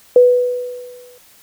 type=tone with exponential decay; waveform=sine; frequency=493.9 Hz; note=B4; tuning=in tune; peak=-3 dBFS; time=0.16-1.18 s; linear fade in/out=2 ms; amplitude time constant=220 ms; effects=white hiss -48 dBFS RMS until 1.42 s